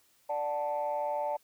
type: chord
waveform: sine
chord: D major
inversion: none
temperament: equal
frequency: 587.3 / 740 / 880 Hz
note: D5 / F#5 / A5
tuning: 0 / 0 / 0 cents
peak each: -32 / -37 / -32 dBFS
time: 0.29-1.37 s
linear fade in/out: 10 ms
effects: tanh soft clip ceiling -23 dBFS + white hiss -67 dBFS RMS until 1.43 s

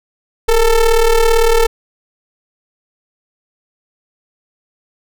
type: ring-modulated tone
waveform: square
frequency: 221.1 Hz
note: A3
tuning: 9 cents sharp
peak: -6 dBFS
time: 0.48-1.67 s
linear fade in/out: 10 ms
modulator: 240 Hz
effects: none

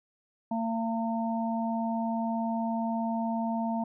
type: harmonic tone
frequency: 227.3 Hz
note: A#3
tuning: 43 cents flat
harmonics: 1 / 3 / 4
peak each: -29 / -34 / -35 dBFS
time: 0.51-3.84 s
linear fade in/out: 5 ms
effects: none

